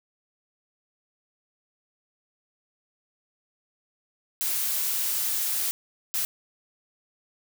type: noise bursts at uneven times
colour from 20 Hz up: blue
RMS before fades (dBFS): -27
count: 2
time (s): 4.41-5.71 / 6.14-6.25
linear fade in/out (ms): 0
effects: none